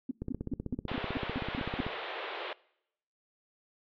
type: tone bursts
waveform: sine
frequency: 258.9 Hz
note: C4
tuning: 18 cents flat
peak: -29 dBFS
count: 9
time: 0.09-1.808 s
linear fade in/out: 5 ms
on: 22 ms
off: 190 ms
type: click train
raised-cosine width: 3 ms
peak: -22 dBFS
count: 27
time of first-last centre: 0.22-1.866 s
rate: 15.8 Hz
type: band-pass noise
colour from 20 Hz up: pink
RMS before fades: -39 dBFS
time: 0.88-2.53 s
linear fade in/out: 2 ms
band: 380 to 3700 Hz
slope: 48 dB/octave
effects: noise-tail reverb RT60 0.8 s tail -23 dB re dry + MP3 64 kbps